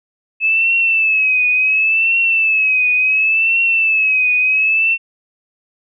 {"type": "tone with vibrato", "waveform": "sine", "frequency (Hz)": 2600, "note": "E7", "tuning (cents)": -24, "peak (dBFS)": -11, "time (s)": [0.4, 4.98], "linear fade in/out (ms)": 50, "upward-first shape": "triangle", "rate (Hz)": 0.7, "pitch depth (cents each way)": 88, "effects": []}